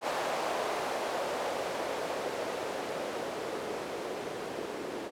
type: noise with low-pass filter sweep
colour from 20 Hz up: violet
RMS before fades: -35 dBFS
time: 0.01-5.11 s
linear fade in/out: 50 ms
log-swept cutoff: 650 to 400 Hz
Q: 1.9
effects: none